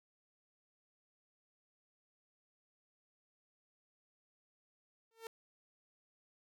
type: tone with exponential growth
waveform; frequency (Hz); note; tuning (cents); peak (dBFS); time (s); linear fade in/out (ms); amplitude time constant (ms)
sawtooth; 452.6; A4; +49; -37; 5.11-5.27; 2; 33
effects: none